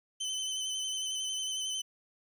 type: tone with vibrato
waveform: 25% pulse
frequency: 3053 Hz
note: G7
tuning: 46 cents flat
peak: -29 dBFS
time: 0.2-1.82 s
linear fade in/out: 10 ms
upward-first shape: sine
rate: 11 Hz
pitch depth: 26 cents each way
effects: resampled to 32000 Hz